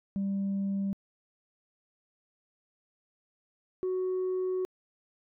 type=tone pair in turn; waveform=sine; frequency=196.8 / 370.5 Hz; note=G3 / F#4; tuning=+7 / +2 cents; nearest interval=major seventh; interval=1095 cents; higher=second; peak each=-26 dBFS; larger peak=neither; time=0.16-0.93 / 3.83-4.65 s; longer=second; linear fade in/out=0 ms; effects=tanh soft clip ceiling -26 dBFS